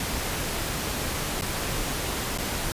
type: noise with dropouts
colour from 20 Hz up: pink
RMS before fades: -29 dBFS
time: 0-2.72 s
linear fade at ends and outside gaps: 2 ms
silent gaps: 1.412-1.42 / 2.377-2.384 s
effects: resampled to 32000 Hz